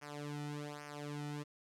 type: tone with flanger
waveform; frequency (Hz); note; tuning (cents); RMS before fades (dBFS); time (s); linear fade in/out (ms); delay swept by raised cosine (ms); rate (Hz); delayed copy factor
sawtooth; 146.83; D3; 0; -44; 0.01-1.44; 20; 0.25 to 1.85; 1.2; -0.9
effects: low-pass 10000 Hz 12 dB/octave + 12-bit